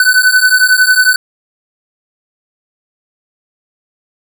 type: beating tone pair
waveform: square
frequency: 1500 / 1511 Hz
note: F#6 / F#6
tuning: +23 / +36 cents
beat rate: 11 Hz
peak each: -10 dBFS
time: 0-1.16 s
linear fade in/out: 2 ms
effects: none